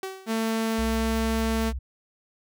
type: tone with exponential decay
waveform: sawtooth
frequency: 381.5 Hz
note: G4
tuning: 47 cents flat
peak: -25 dBFS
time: 0.03-0.49 s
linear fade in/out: 2 ms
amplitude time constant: 100 ms
type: tone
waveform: sawtooth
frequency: 223.9 Hz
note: A3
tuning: 30 cents sharp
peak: -20 dBFS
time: 0.26-1.73 s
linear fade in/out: 50 ms
type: tone with pitch glide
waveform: sine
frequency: 61.9 to 64.01 Hz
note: B1 to C2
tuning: +5 to -37 cents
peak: -28 dBFS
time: 0.78-1.79 s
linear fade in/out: 10 ms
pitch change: +58 cents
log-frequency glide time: 0.91-1.21 s
effects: none